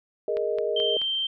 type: chord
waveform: sine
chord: Ab suspended second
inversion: none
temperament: equal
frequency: 415.3 / 466.2 / 622.3 Hz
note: Ab4 / Bb4 / Eb5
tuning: 0 / 0 / 0 cents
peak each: -28 dBFS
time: 0.28-0.97 s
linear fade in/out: 2 ms
type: click train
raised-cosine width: 0.3 ms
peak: -23 dBFS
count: 4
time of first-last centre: 0.37-1.017 s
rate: 4.64 Hz
type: tone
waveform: sine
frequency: 3136 Hz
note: G7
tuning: in tune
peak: -24 dBFS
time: 0.76-1.27 s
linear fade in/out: 5 ms
effects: none